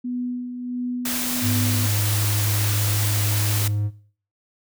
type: tone with tremolo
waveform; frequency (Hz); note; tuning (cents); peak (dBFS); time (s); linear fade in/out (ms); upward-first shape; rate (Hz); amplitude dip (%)
sine; 246.9; B3; 0; -23; 0.04-1.87; 10; sine; 1.5; 50
type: noise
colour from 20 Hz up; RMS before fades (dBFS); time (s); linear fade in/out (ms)
white; -26; 1.05-3.68; 5
type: tone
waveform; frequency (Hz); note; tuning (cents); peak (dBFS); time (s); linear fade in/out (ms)
triangle; 103.83; G#2; 0; -19; 1.41-3.91; 50
effects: noise-tail reverb RT60 0.5 s tail -19 dB re dry